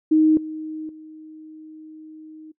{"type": "tone with level steps", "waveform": "sine", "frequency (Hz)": 312.4, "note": "D#4", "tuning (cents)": 7, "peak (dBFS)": [-12, -28, -38], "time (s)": [0.11, 2.52], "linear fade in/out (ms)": 10, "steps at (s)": [0.37, 0.89], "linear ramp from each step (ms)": 2, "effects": ["noise-tail reverb RT60 0.1 s tail -21 dB re dry"]}